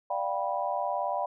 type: chord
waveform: sine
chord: G dominant seventh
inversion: second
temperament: just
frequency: 588 / 705.6 / 784 / 980 Hz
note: D5 / F5 / G5 / B5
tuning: +2 / +18 / 0 / -14 cents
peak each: -33 dBFS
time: 0.1-1.26 s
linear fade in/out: 5 ms
effects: none